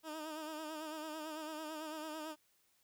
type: tone with vibrato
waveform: 15% pulse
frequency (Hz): 311.1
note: D#4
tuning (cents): 0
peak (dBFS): -36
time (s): 0.03-2.36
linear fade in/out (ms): 50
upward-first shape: sine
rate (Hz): 9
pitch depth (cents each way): 53
effects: white hiss -74 dBFS RMS until 2.83 s